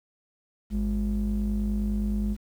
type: ring-modulated tone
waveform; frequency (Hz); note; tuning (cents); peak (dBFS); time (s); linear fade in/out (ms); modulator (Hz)
triangle; 77.4; D#2; -9; -19; 0.7-2.37; 50; 130
effects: 9-bit